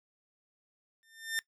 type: tone with exponential growth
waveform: sawtooth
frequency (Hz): 1800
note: A6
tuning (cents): +39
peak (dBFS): -25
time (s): 1.03-1.39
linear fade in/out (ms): 0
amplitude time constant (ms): 78
effects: noise-tail reverb RT60 0.1 s tail -20 dB re dry